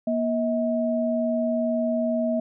sine tone pair together, 237.8 / 640 Hz, A#3 / D#5, +35 / +49 cents, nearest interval octave + perfect fourth, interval 1714 cents, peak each -24 dBFS, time 0.07-2.4 s, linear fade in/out 5 ms, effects none

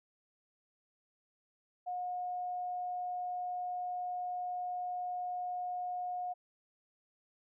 sine tone, 721 Hz, F#5, 45 cents flat, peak -35 dBFS, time 1.86-6.34 s, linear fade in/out 20 ms, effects none

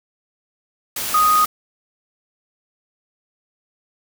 sine tone in noise, 1244.5 Hz, D#6, in tune, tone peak -12 dBFS, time 1.14-1.45 s, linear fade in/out 5 ms, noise white, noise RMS -25 dBFS, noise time 0.96-1.46 s, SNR +10 dB, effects none

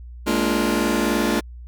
sawtooth chord, Bb dominant seventh, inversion third, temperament just, 209.8 / 233.1 / 291.4 / 349.6 Hz, Ab3 / Bb3 / D4 / F4, +18 / 0 / -13 / +2 cents, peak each -20 dBFS, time 0.26-1.41 s, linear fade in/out 20 ms, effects added 60 Hz sine -35 dBFS peak until 1.67 s

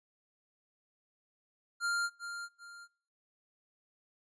square tone with echo, 1396.9 Hz, F6, in tune, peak -31 dBFS, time 1.8-2.1 s, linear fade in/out 50 ms, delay 390 ms, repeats 2, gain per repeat -9 dB, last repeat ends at 2.88 s, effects noise-tail reverb RT60 0.6 s tail -25 dB re dry + resampled to 22050 Hz

